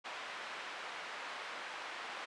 pink band-pass noise, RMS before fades -45 dBFS, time 0.04-2.26 s, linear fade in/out 20 ms, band 850 to 2800 Hz, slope 12 dB/octave, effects resampled to 22050 Hz

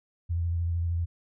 sine tone with vibrato, 85 Hz, F2, 46 cents flat, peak -25 dBFS, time 0.29-1.06 s, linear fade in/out 20 ms, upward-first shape sine, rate 13 Hz, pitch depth 29 cents each way, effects none

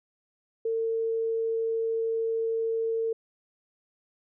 sine tone, 452.2 Hz, A4, 47 cents sharp, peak -25 dBFS, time 0.65-3.13 s, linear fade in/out 5 ms, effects none

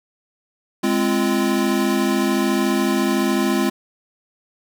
square chord, F minor, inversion first, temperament equal with one note detuned, 207.7 / 261.6 / 342.8 Hz, Ab3 / C4 / F4, 0 / 0 / -32 cents, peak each -22 dBFS, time 0.83-3.7 s, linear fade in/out 10 ms, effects 8-bit

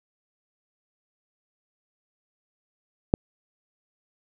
click, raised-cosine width 2 ms, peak -4 dBFS, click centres 3.139 s, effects none

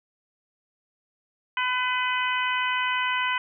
harmonic tone, 503 Hz, B4, 32 cents sharp, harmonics 2 / 3 / 4 / 5 / 6, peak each -27 / -29 / -30 / -31 / -32 dBFS, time 1.57-3.38 s, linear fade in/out 2 ms, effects none

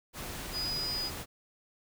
sine tone in noise, 4949 Hz, D#8, 10 cents flat, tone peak -32 dBFS, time 0.52-1.11 s, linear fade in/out 50 ms, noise pink, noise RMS -40 dBFS, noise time 0.13-1.26 s, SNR +5 dB, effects none

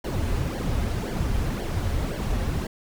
brown noise with flanger, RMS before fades -26 dBFS, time 0.04-2.67 s, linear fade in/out 5 ms, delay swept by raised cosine 0.78 to 6.68 ms, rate 1.9 Hz, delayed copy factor -0.7, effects none

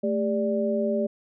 sine tone cluster, 220.9 / 402.1 / 587 Hz, A3 / G4 / D5, +7 / +44 / -1 cents, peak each -26 / -28 / -26 dBFS, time 0.03-1.07 s, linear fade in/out 10 ms, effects none

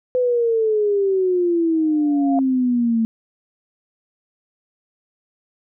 sine exponential sweep, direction down, 507 to 222.9 Hz, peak -15 dBFS, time 0.15-3.05 s, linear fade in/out 0 ms
sine tone with exponential growth, 698.5 Hz, F5, in tune, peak -18 dBFS, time 1.74-2.39 s, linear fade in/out 1 ms, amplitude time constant 140 ms
effects none

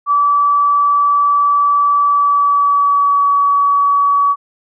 sine tone with pitch glide, 1153 to 1135.8 Hz, D6 to C#6, -32 to +42 cents, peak -9 dBFS, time 0.06-4.36 s, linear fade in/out 50 ms, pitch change -26 cents, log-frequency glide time 2.03-3.27 s, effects none

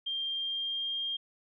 sine tone with pitch glide, 3187 to 3211 Hz, G7 to G7, +28 to +41 cents, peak -31 dBFS, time 0.06-1.17 s, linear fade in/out 10 ms, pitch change +13 cents, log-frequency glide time 0.24-0.95 s, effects none

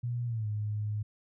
sine tone with pitch glide, 120.5 to 105.51 Hz, B2 to G#2, -42 to +28 cents, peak -30 dBFS, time 0.03-1.03 s, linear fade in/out 10 ms, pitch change -230 cents, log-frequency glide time 0.26-0.47 s, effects none

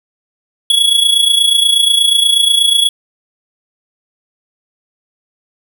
square tone with amplitude modulation, 3361 Hz, G#7, 20 cents sharp, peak -6 dBFS, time 0.7-2.89 s, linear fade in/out 2 ms, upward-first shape sine, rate 28.3 Hz, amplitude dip 65%, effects none

